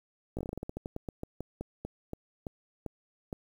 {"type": "slowing click train", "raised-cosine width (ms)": 2, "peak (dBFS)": -23, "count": 22, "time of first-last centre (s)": [0.37, 3.328], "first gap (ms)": 17, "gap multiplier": 1.18, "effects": ["9-bit"]}